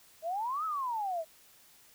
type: exponential two-way sweep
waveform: sine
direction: up then down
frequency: 622.3 to 1318.5 to 622.3 Hz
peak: -31 dBFS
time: 0.22-1.25 s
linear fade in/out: 50 ms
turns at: 0.65 s
effects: white hiss -60 dBFS RMS until 1.94 s